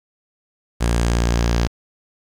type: tone with low-pass filter sweep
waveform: sawtooth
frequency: 58.27 Hz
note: A#1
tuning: in tune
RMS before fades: -18 dBFS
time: 0.8-1.68 s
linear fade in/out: 20 ms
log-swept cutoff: 8900 to 5500 Hz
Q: 1.9
effects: 7-bit